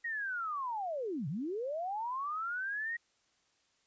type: linear two-way sweep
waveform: sine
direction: down then up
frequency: 1900 to 126.1 to 1900 Hz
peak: -34 dBFS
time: 0.04-2.97 s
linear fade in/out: 10 ms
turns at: 1.28 s
effects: white hiss -73 dBFS RMS until 3.86 s + resampled to 16000 Hz